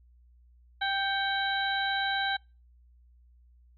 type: harmonic tone with a mistuned harmonic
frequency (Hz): 784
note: G5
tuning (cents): 0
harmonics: 1 / 2 / 3 / 4 / 5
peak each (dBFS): -31 / -30 / -41 / -39 / -34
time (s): 0.81-2.37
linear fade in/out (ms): 10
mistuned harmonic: 3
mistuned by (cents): -87
effects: noise-tail reverb RT60 0.3 s tail -26 dB re dry + added 60 Hz sine -56 dBFS peak until 3.77 s